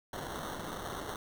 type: noise with sample-and-hold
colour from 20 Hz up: white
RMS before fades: -40 dBFS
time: 0.13-1.16 s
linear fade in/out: 2 ms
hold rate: 2450 Hz
effects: none